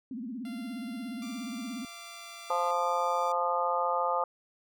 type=tone with vibrato; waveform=sine; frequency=241 Hz; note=B3; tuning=42 cents flat; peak=-35 dBFS; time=0.11-1.85 s; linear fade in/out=2 ms; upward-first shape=sine; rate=17 Hz; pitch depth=200 cents each way
type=tone with pitch glide; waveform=10% pulse; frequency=692 to 683.7 Hz; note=F5 to F5; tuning=-16 to -37 cents; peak=-39 dBFS; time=0.45-2.71 s; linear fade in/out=2 ms; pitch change=-21 cents; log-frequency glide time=1.26-2.51 s
type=tone; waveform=10% pulse; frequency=1174.7 Hz; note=D6; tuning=in tune; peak=-37 dBFS; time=1.22-3.32 s; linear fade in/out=2 ms
type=harmonic tone; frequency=174.61 Hz; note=F3; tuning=in tune; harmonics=3 / 4 / 5 / 6 / 7; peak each=-32 / -34 / -31 / -37 / -31 dBFS; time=2.5-4.24 s; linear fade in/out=2 ms
effects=none